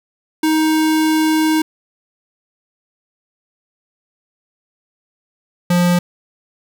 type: tone pair in turn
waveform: square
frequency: 313.9 / 176.17 Hz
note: D#4 / F3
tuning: +15 / +15 cents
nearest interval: minor seventh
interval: 1000 cents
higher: first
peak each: -13 / -12 dBFS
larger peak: second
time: 0.43-1.62 / 5.7-5.99 s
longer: first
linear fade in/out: 5 ms
effects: 9-bit